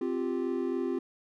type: chord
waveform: triangle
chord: C suspended fourth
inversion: none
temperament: just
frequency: 261.6 / 348.8 / 392.4 Hz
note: C4 / F4 / G4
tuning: 0 / -2 / +2 cents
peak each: -31 / -30 / -32 dBFS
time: 0.01-0.99 s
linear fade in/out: 5 ms
effects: none